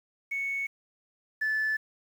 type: tone pair in turn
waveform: sine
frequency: 2215 / 1742.4 Hz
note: C#7 / A6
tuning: -2 / -17 cents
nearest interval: major third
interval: 415 cents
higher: first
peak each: -28 / -24 dBFS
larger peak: second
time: 0.31-0.67 / 1.41-1.77 s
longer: neither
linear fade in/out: 10 ms
effects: tanh soft clip ceiling -22 dBFS + 9-bit